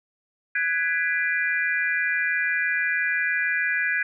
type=chord; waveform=sine; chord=G# half-diminished seventh; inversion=third; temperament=just; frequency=1495.1 / 1661.2 / 1993.5 / 2392 Hz; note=F#6 / G#6 / B6 / D7; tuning=+18 / 0 / +16 / +31 cents; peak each=-29 / -24 / -28 / -29 dBFS; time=0.55-4.03 s; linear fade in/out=5 ms; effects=none